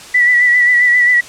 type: tone with vibrato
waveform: sine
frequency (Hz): 1959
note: B6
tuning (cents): -15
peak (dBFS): -7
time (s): 0.14-1.21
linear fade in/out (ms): 10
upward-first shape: sine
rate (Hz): 7.5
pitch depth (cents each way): 34
effects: white hiss -34 dBFS RMS until 1.28 s + low-pass 8000 Hz 12 dB/octave